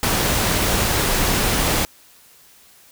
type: noise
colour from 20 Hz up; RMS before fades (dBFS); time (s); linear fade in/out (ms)
pink; -19; 0.03-1.85; 0
effects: white hiss -50 dBFS RMS until 2.91 s